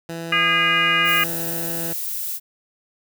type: tone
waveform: 15% pulse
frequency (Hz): 166.4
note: E3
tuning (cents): +17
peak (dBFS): -22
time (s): 0.09-1.93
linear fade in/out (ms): 2
type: harmonic tone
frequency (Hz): 408.7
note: G#4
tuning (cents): -28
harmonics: 3 / 4 / 5 / 6 / 7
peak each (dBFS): -22 / -22 / -22 / -22 / -22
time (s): 0.32-1.24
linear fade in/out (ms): 5
type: noise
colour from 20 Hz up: violet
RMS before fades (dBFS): -27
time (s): 1.04-2.4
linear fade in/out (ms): 50
effects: none